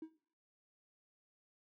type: tone with exponential decay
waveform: triangle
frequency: 319.2 Hz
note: D#4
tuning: 44 cents sharp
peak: -37 dBFS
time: 0.02-0.14 s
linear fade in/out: 5 ms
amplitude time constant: 25 ms
effects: noise-tail reverb RT60 0.5 s tail -19 dB re dry + tanh soft clip ceiling -39 dBFS